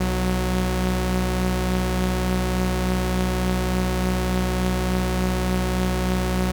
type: tone pair together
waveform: sawtooth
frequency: 62.5 / 184.07 Hz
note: B1 / F#3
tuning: +21 / -9 cents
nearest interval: octave + perfect fifth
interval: 1870 cents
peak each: -19 dBFS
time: 0-6.52 s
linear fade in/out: 10 ms
effects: none